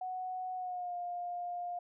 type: tone with pitch glide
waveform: sine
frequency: 740 to 706.2 Hz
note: F#5 to F5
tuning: 0 to +19 cents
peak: -36 dBFS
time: 0.01-1.79 s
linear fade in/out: 5 ms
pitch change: -81 cents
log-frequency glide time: 0.55-0.95 s
effects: none